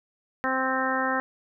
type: harmonic tone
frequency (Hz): 261.6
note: C4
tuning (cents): 0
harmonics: 1 / 2 / 3 / 4 / 5 / 6 / 7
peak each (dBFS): -31 / -31 / -31 / -31 / -31 / -31 / -31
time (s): 0.44-1.2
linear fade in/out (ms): 0
effects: none